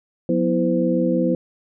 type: tone cluster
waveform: sine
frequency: 180.1 / 246.2 / 329.1 / 511 Hz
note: F#3 / B3 / E4 / C5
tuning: -46 / -5 / -3 / -41 cents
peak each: -22 dBFS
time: 0.29-1.35 s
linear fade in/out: 2 ms
effects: none